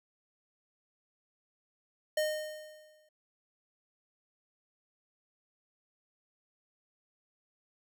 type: tone with exponential decay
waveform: square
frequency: 614 Hz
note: D#5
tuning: 23 cents flat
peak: -27 dBFS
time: 2.17-3.09 s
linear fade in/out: 5 ms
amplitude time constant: 200 ms
effects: none